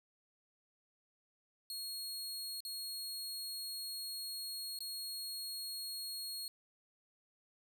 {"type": "tone with dropouts", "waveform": "sawtooth", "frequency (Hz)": 4300, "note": "C8", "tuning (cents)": 47, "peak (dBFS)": -38, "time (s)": [1.7, 6.48], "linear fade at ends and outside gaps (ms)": 1, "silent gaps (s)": [[2.605, 2.65], [4.789, 4.805]], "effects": []}